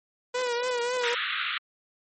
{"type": "tone with vibrato", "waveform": "sawtooth", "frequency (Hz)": 489.5, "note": "B4", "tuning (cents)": -15, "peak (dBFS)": -22, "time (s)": [0.34, 1.15], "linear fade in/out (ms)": 10, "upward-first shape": "triangle", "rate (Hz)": 3.7, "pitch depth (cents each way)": 69}
{"type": "band-pass noise", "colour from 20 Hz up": "pink", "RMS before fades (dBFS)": -30, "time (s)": [1.03, 1.58], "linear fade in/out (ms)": 5, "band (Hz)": [1200, 3900], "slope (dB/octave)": 96}
{"effects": ["MP3 32 kbps"]}